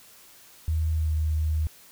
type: tone with pitch glide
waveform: sine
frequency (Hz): 79.4 to 77.77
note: D#2 to D#2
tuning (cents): +36 to 0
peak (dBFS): -22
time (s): 0.68-1.67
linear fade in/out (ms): 0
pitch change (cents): -36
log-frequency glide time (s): 0.89-1.14
effects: white hiss -52 dBFS RMS until 1.91 s

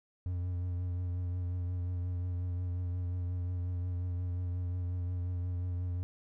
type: tone with vibrato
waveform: triangle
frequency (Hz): 89.2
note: F2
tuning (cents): +37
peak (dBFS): -30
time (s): 0.26-6.03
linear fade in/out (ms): 0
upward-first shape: triangle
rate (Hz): 5.6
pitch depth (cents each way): 33
effects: none

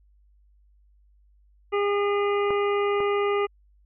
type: harmonic tone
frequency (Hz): 406.4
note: G#4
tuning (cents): -38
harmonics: 1 / 2 / 3 / 5 / 6 / 7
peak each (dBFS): -22 / -33 / -29 / -35 / -39 / -41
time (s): 1.72-3.47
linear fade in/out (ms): 20
type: clicks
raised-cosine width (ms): 1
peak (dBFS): -18 / -20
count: 2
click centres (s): 2.506 / 3.004
effects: added 50 Hz sine -56 dBFS peak until 3.85 s

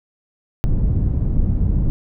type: low-pass noise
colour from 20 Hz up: pink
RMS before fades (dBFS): -17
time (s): 0.64-1.9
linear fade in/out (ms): 0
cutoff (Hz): 150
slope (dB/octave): 12
effects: none

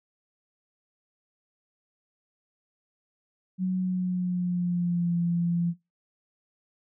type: tone with pitch glide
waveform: sine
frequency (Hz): 185 to 171.62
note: F#3 to F3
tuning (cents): 0 to -30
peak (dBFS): -23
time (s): 3.58-5.74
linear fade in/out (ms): 50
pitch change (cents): -130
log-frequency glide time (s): 3.78-5.16
effects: noise-tail reverb RT60 0.2 s tail -17 dB re dry

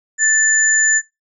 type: tone pair together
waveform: sine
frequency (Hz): 1759 / 7058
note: A6 / A8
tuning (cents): -1 / +4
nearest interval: 2 octaves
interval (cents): 2405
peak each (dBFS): -14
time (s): 0.18-1.02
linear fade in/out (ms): 50
effects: noise-tail reverb RT60 0.2 s tail -20 dB re dry

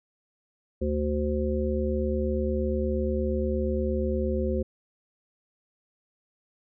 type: harmonic tone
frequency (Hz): 74.3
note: D2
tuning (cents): +21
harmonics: 1 / 3 / 5 / 7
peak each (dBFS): -28 / -30 / -30 / -31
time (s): 0.81-4.63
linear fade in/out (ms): 10
effects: none

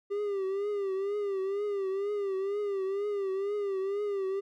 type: tone with vibrato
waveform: triangle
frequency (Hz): 397.6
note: G4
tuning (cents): +25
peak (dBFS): -27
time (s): 0.1-4.41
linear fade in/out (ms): 20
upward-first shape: triangle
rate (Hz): 2.1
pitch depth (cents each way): 91
effects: none

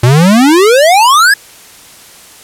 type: exponential sweep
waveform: square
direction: up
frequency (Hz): 115.4 to 1722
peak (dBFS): -4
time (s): 0.03-1.34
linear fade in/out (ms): 5
effects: white hiss -36 dBFS RMS until 2.43 s + low-pass 12000 Hz 12 dB/octave

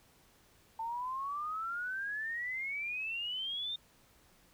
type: exponential sweep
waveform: sine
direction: up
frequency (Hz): 889 to 3656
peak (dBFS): -35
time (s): 0.79-3.76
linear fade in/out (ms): 5
effects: pink hiss -65 dBFS RMS until 4.53 s

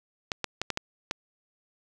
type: clicks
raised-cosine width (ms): 0.2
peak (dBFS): -11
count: 6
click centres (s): 0.318 / 0.443 / 0.616 / 0.703 / 0.774 / 1.111
effects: none

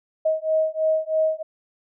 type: beating tone pair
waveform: sine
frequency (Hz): 630 / 633.1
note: D#5 / D#5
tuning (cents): +21 / +30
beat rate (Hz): 3.1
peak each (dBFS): -22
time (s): 0.25-1.43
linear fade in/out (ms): 10
effects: none

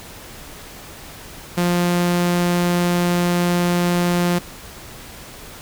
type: tone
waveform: sawtooth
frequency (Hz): 175.5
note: F3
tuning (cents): +9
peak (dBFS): -12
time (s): 1.57-4.39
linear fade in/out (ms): 10
effects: pink hiss -38 dBFS RMS until 5.61 s

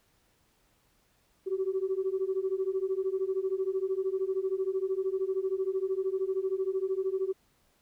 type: beating tone pair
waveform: sine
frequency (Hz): 374.8 / 387.8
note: F#4 / G4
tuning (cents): +22 / -19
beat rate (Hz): 13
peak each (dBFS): -30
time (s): 1.46-7.33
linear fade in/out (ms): 20
effects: tanh soft clip ceiling -21 dBFS + pink hiss -69 dBFS RMS until 7.81 s

